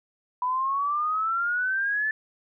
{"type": "exponential sweep", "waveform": "sine", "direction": "up", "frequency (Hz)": [987.8, 1759], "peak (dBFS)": -23, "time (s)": [0.42, 2.11], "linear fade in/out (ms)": 2, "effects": []}